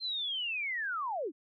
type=linear sweep; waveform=sine; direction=down; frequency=4186 to 255.1 Hz; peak=-32 dBFS; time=0-1.32 s; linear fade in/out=50 ms; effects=none